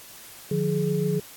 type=tone cluster; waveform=sine; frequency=151.6 / 178.8 / 420.1 Hz; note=D#3 / F3 / G#4; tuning=-45 / +41 / +20 cents; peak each=-26 dBFS; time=0.51-1.2 s; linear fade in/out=5 ms; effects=white hiss -45 dBFS RMS until 1.36 s + AAC 64 kbps